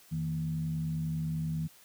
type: tone with frequency modulation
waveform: sine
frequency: 159.6 Hz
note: D#3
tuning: 44 cents sharp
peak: -30 dBFS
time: 0.11-1.68 s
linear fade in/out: 20 ms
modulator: 70.1 Hz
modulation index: 0.52
effects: white hiss -58 dBFS RMS until 1.84 s